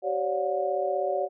sine tone cluster, 383 / 541 / 577 / 721 Hz, G4 / C#5 / D5 / F#5, -40 / -42 / -31 / -45 cents, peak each -31 / -32 / -28 / -30 dBFS, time 0.02-1.29 s, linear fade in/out 50 ms, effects none

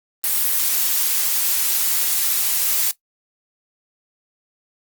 blue noise, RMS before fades -19 dBFS, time 0.24-2.91 s, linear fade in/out 0 ms, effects noise-tail reverb RT60 0.1 s tail -17 dB re dry + Opus 32 kbps

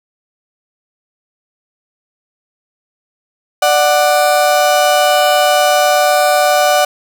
35% pulse tone pair together, 591.9 / 740 Hz, D5 / F#5, +13 / 0 cents, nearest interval major third, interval 387 cents, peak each -10 dBFS, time 3.62-6.85 s, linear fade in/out 5 ms, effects none

